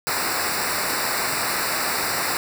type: noise with comb filter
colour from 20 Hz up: pink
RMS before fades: -24 dBFS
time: 0.07-2.37 s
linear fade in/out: 0 ms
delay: 0.31 ms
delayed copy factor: -1
effects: none